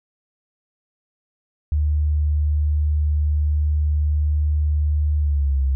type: tone with pitch glide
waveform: sine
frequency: 74.9 to 67.11 Hz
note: D2 to C2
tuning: +35 to +45 cents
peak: -16 dBFS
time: 1.72-5.75 s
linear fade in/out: 0 ms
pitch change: -190 cents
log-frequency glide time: 5.18-5.63 s
effects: none